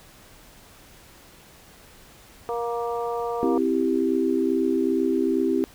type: harmonic tone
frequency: 235.6 Hz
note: A#3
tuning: 19 cents sharp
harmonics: 2 / 3 / 4 / 5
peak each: -27 / -31 / -33 / -35 dBFS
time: 2.49-3.58 s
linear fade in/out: 0 ms
type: chord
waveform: sine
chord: C major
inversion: none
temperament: equal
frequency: 261.6 / 329.6 / 392 Hz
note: C4 / E4 / G4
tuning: 0 / 0 / 0 cents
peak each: -24 dBFS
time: 3.43-5.64 s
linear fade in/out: 0 ms
effects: pink hiss -50 dBFS RMS until 5.74 s